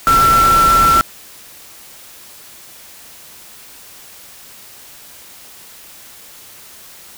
sine tone in noise, 1346 Hz, E6, 36 cents sharp, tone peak -8 dBFS, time 0.07-1.01 s, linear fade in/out 0 ms, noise pink, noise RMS -19 dBFS, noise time 0.07-1.01 s, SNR +8 dB, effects white hiss -39 dBFS RMS until 7.17 s

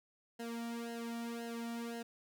sawtooth tone with flanger, 233.1 Hz, A#3, in tune, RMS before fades -42 dBFS, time 0.39-2.03 s, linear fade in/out 10 ms, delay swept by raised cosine 0.84 to 1.94 ms, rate 1.9 Hz, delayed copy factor -0.85, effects none

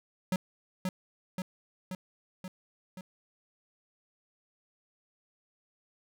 square tone with echo, 185 Hz, F#3, in tune, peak -27 dBFS, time 0.32-0.36 s, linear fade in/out 2 ms, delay 530 ms, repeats 5, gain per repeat -3 dB, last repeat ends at 3.01 s, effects none

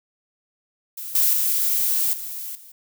violet noise with level steps, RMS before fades -33 / -18 / -21 / -32 / -45 dBFS, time 0.97-2.72 s, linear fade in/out 5 ms, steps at 1.15 / 1.33 / 2.13 / 2.55 s, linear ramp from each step 2 ms, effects none

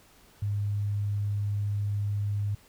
sine tone, 102.4 Hz, G#2, 24 cents flat, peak -26 dBFS, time 0.42-2.55 s, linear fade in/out 5 ms, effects pink hiss -58 dBFS RMS until 2.68 s

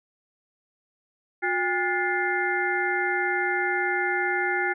sine tone cluster, 360.7 / 805 / 1438 / 1743 / 2097 Hz, F#4 / G5 / F#6 / A6 / C7, -44 / +46 / -50 / -17 / +3 cents, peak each -29 dBFS, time 1.42-4.74 s, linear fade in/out 20 ms, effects none

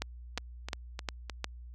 two click trains, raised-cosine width 0.2 ms, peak -20 / -15 dBFS, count 4 / 5, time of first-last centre 0.38-1.297 / 0.02-1.443 s, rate 3.27 / 2.81 Hz, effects added 60 Hz sine -44 dBFS peak until 1.74 s

